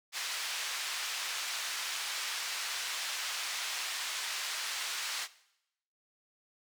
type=band-pass noise; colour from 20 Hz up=white; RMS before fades=-37 dBFS; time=0.12-5.28 s; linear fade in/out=50 ms; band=1100 to 5400 Hz; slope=12 dB/octave; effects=noise-tail reverb RT60 0.8 s tail -18 dB re dry